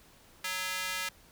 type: tone with high-pass filter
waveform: square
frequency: 185.2 Hz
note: F#3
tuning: 2 cents sharp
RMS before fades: -35 dBFS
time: 0.44-1.09 s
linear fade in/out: 5 ms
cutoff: 1800 Hz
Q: 1.1
effects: pink hiss -59 dBFS RMS until 1.31 s